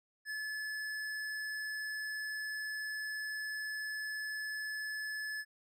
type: tone with tanh clipping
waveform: sine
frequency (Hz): 1723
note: A6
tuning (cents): -37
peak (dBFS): -39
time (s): 0.25-5.45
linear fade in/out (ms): 50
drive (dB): 16
effects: none